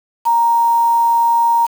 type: tone with quantisation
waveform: sine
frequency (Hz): 931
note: A#5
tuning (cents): -2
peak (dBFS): -10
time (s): 0.25-1.67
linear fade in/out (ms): 20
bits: 5
effects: none